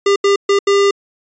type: tone bursts at uneven times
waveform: square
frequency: 400 Hz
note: G4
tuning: 35 cents sharp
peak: -10 dBFS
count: 4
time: 0.06-0.16 / 0.24-0.36 / 0.49-0.59 / 0.67-0.91 s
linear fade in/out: 5 ms
effects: resampled to 16000 Hz